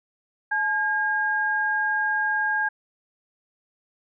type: tone pair together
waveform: sine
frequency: 857 / 1621.2 Hz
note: A5 / G#6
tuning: -46 / -42 cents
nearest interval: major seventh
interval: 1104 cents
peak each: -27 / -22 dBFS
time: 0.51-2.69 s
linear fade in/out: 10 ms
effects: none